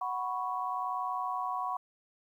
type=chord; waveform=sine; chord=F# suspended fourth; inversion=none; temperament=equal; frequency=740 / 987.8 / 1108.7 Hz; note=F#5 / B5 / C#6; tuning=0 / 0 / 0 cents; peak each=-36 / -36 / -35 dBFS; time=0.01-1.77 s; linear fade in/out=5 ms; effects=11-bit